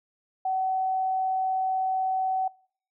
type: tone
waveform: sine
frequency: 756 Hz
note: F#5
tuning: 37 cents sharp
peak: -24 dBFS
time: 0.45-2.48 s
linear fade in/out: 5 ms
effects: noise-tail reverb RT60 0.5 s tail -23 dB re dry